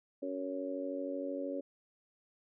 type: harmonic tone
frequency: 93 Hz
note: F#2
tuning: 9 cents sharp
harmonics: 3 / 4 / 5 / 6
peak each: -39 / -45 / -44 / -39 dBFS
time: 0.22-1.61 s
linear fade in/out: 10 ms
effects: none